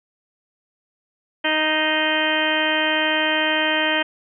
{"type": "harmonic tone with a mistuned harmonic", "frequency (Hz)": 311.1, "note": "D#4", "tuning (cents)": 0, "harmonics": [1, 2, 3, 4, 5, 6, 7, 8, 9, 10], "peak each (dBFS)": [-27, -25, -27, -33, -26, -24, -31, -27, -31, -25], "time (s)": [1.44, 4.03], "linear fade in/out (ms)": 10, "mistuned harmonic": 7, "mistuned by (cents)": -38, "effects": []}